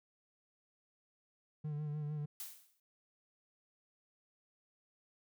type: tone with vibrato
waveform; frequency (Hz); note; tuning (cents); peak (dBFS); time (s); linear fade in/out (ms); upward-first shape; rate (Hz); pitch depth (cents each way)
triangle; 149.6; D3; +32; -35; 1.64-2.26; 10; sine; 6.6; 37
type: noise with exponential decay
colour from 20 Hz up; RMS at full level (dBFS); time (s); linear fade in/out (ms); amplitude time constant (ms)
blue; -42; 2.4-2.8; 2; 86
effects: none